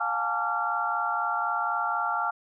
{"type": "tone cluster", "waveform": "sine", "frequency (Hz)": [708, 829, 893, 1155, 1376], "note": ["F5", "G#5", "A5", "D6", "F6"], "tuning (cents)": [23, -3, 25, -29, -26], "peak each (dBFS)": [-33, -33, -32, -34, -28], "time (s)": [0, 2.31], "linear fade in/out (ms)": 10, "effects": []}